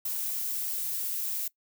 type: noise with high-pass filter sweep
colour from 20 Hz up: violet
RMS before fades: -32 dBFS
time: 0.05-1.48 s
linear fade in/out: 5 ms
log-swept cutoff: 960 to 210 Hz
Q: 1.6
effects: noise-tail reverb RT60 0.1 s tail -21 dB re dry